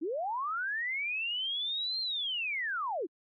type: linear two-way sweep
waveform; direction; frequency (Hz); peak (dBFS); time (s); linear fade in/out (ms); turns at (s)
sine; up then down; 280.9 to 4223 to 280.9; -31; 0.01-3.07; 20; 2
effects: AAC 32 kbps